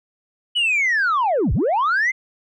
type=linear two-way sweep; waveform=sine; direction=down then up; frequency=3000 to 39.49 to 2121 Hz; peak=-14 dBFS; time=0.55-2.12 s; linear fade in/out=20 ms; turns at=1.53 s; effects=tanh soft clip ceiling -14 dBFS